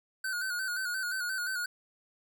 square tone with vibrato, 1487 Hz, F#6, 8 cents sharp, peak -32 dBFS, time 0.24-1.66 s, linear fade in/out 5 ms, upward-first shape square, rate 5.7 Hz, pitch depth 55 cents each way, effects none

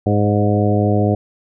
harmonic tone with a mistuned harmonic, 103.83 Hz, G#2, in tune, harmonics 1 / 2 / 3 / 4 / 5 / 6 / 7, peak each -16 / -19 / -21 / -22 / -23 / -24 / -24 dBFS, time 0.06-1.15 s, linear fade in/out 5 ms, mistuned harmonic 6, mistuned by -19 cents, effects none

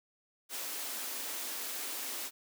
white high-pass noise, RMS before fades -39 dBFS, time 0.49-2.31 s, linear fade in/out 50 ms, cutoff 230 Hz, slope 96 dB/octave, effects none

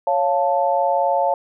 sine chord, Db augmented, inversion none, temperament equal, 554.4 / 698.5 / 880 Hz, Db5 / F5 / A5, 0 / 0 / 0 cents, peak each -20 dBFS, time 0.07-1.34 s, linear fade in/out 2 ms, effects none

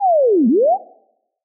sine linear two-way sweep, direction down then up, 830.6 to 208.6 to 830.6 Hz, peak -10 dBFS, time 0-0.78 s, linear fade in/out 50 ms, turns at 0.48 s, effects noise-tail reverb RT60 0.8 s tail -21 dB re dry

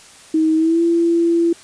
sine tone with pitch glide, 316.7 to 337.5 Hz, D#4 to E4, +31 to +41 cents, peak -12 dBFS, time 0.34-1.53 s, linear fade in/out 5 ms, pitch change +110 cents, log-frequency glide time 0.56-0.82 s, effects white hiss -43 dBFS RMS until 1.63 s + resampled to 22050 Hz

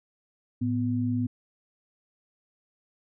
sine tone pair together, 110 / 248.1 Hz, A2 / B3, 0 / +8 cents, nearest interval octave + major second, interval 1408 cents, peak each -28 / -26 dBFS, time 0.61-1.27 s, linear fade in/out 10 ms, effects none

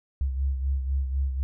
sine beating tone pair, 67.1 / 71.1 Hz, C2 / C#2, +44 / +45 cents, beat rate 4 Hz, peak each -24 / -33 dBFS, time 0.21-1.43 s, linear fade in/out 0 ms, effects none

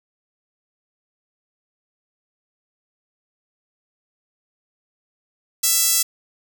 sawtooth tone with high-pass filter, 665 Hz, E5, 15 cents sharp, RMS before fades -18 dBFS, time 5.63-6.03 s, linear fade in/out 10 ms, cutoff 6900 Hz, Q 1.1, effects none

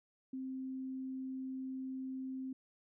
sine tone, 262.1 Hz, C4, 3 cents sharp, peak -39 dBFS, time 0.33-2.53 s, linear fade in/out 5 ms, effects none

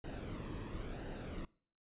brown noise with flanger, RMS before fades -44 dBFS, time 0.04-1.45 s, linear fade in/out 2 ms, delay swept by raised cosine 0.88 to 1.42 ms, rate 0.96 Hz, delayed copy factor -0.55, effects noise-tail reverb RT60 0.5 s tail -23 dB re dry + resampled to 8000 Hz

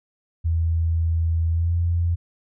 sine tone with pitch glide, 82.41 to 85.51 Hz, E2 to F2, 0 to -36 cents, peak -18 dBFS, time 0.44-2.16 s, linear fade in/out 20 ms, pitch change +64 cents, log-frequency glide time 1.51-1.73 s, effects none

